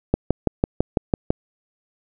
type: click train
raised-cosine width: 2 ms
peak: -3 dBFS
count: 8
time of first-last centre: 0.14-1.305 s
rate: 6.01 Hz
effects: none